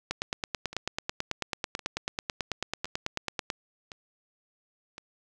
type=two click trains; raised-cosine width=0.2 ms; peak=-12 / -24 dBFS; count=32 / 5; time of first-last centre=0.11-3.502 / 0.73-4.981 s; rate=9.14 / 0.941 Hz; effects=none